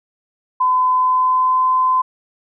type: tone with pitch glide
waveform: sine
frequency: 1015 to 1025.6 Hz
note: B5 to C6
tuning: +47 to -35 cents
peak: -12 dBFS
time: 0.6-2.02 s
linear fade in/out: 10 ms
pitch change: +18 cents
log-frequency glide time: 0.91-1.66 s
effects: none